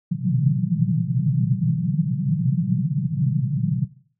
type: band-pass noise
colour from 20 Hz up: pink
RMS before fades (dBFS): -21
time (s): 0.11-3.85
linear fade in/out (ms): 10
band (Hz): 120 to 190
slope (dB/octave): 96
effects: noise-tail reverb RT60 0.5 s tail -17 dB re dry